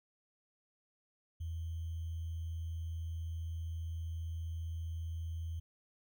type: tone with sample-and-hold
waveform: sine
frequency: 82.41 Hz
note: E2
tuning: in tune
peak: -37 dBFS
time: 1.4-5.6 s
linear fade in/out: 10 ms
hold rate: 3150 Hz
effects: none